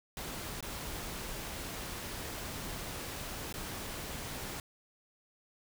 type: noise with dropouts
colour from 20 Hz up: pink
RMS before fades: -41 dBFS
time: 0.17-4.6 s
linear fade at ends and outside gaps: 1 ms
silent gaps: 0.607-0.626 / 3.526-3.54 s
effects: none